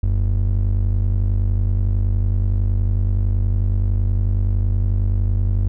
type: ring-modulated tone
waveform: triangle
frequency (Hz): 69.3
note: C#2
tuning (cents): 0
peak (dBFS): -10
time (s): 0.03-5.68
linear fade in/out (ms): 0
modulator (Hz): 25.4
effects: none